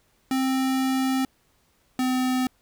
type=tone pair in turn; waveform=square; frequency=263.1 / 255.8 Hz; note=C4 / C4; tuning=+10 / -39 cents; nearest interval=unison; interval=49 cents; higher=first; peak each=-22 dBFS; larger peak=neither; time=0.31-1.25 / 1.99-2.47 s; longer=first; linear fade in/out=2 ms; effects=pink hiss -65 dBFS RMS until 2.61 s